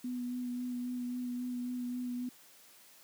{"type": "tone with vibrato", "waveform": "sine", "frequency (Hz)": 246.9, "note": "B3", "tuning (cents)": 0, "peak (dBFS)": -34, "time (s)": [0.04, 2.29], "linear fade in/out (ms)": 5, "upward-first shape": "sine", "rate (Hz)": 3.7, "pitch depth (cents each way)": 17, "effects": ["white hiss -59 dBFS RMS until 3.03 s", "high-pass 150 Hz 12 dB/octave"]}